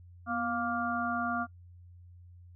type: harmonic tone with a mistuned harmonic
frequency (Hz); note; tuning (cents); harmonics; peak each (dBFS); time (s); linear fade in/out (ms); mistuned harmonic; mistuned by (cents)
234.2; A#3; +8; 1 / 3 / 5 / 6; -35 / -35 / -35 / -35; 0.26-1.47; 50; 1; +54
effects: noise-tail reverb RT60 0.1 s tail -21 dB re dry + added 88 Hz sine -50 dBFS peak until 2.55 s